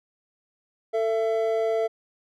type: tone pair together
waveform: triangle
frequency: 445.9 / 669 Hz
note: A4 / E5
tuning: +23 / +25 cents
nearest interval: perfect fifth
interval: 702 cents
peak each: -22 / -23 dBFS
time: 0.93-1.88 s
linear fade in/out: 20 ms
effects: none